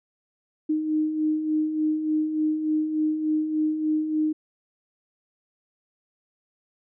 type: beating tone pair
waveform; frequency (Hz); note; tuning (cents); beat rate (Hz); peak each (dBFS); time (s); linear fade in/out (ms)
sine; 306.3 / 309.7; D#4 / D#4; -27 / -8; 3.4; -31 / -22; 0.69-4.33; 10
effects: none